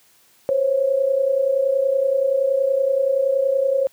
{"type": "tone pair together", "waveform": "sine", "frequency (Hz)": [515.4, 546], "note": ["C5", "C#5"], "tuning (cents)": [-26, -26], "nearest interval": "minor second", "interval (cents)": 100, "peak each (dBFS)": [-22, -17], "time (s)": [0.49, 3.87], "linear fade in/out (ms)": 0, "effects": ["white hiss -56 dBFS RMS until 3.92 s", "high-pass 80 Hz 12 dB/octave"]}